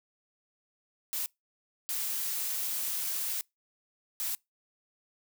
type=noise bursts at uneven times; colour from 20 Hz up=blue; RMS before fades=-33 dBFS; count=3; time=1.13-1.26 / 1.89-3.41 / 4.2-4.35 s; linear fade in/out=0 ms; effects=noise-tail reverb RT60 0.2 s tail -26 dB re dry